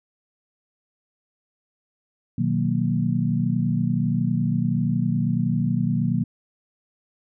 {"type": "chord", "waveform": "sine", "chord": "B major seventh", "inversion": "none", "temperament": "equal", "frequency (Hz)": [123.47, 155.56, 185, 233.1], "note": ["B2", "D#3", "F#3", "A#3"], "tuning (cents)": [0, 0, 0, 0], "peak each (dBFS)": -25, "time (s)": [2.38, 6.24], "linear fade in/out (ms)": 5, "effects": []}